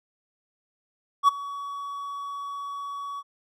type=tone with ADSR envelope; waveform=triangle; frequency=1129 Hz; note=C#6; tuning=31 cents sharp; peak=-10 dBFS; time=1.23-3.23 s; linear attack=51 ms; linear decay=14 ms; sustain=-20 dB; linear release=42 ms; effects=none

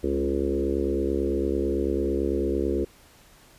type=harmonic tone with a mistuned harmonic; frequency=69 Hz; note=C#2; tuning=7 cents flat; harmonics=1 / 3 / 4 / 5 / 6 / 7 / 8; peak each=-30 / -34 / -31 / -27 / -29 / -32 / -39 dBFS; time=0.03-2.85 s; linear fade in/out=10 ms; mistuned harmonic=4; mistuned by=-17 cents; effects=pink hiss -54 dBFS RMS until 3.58 s + resampled to 32000 Hz

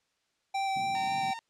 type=tone with vibrato; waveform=square; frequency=778 Hz; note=G5; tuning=13 cents flat; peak=-29 dBFS; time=0.54-1.34 s; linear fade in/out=10 ms; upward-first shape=square; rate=3.7 Hz; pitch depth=9 cents each way
type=band-pass noise; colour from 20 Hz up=white; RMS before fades=-46 dBFS; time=0.76-1.31 s; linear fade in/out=2 ms; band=120 to 240 Hz; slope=24 dB/octave
type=tone; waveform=sawtooth; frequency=915 Hz; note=A#5; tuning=32 cents flat; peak=-35 dBFS; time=0.95-1.39 s; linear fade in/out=0 ms
effects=white hiss -75 dBFS RMS until 1.49 s + low-pass 6000 Hz 12 dB/octave

